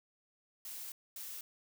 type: noise bursts at uneven times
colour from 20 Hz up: blue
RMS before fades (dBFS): -45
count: 2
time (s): 0.65-0.92 / 1.16-1.41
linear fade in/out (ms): 2
effects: none